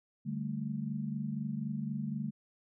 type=chord; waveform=sine; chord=D suspended fourth; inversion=none; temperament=equal; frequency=146.83 / 196 / 220 Hz; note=D3 / G3 / A3; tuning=0 / 0 / 0 cents; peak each=-38 / -39 / -37 dBFS; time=0.25-2.31 s; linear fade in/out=20 ms; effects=none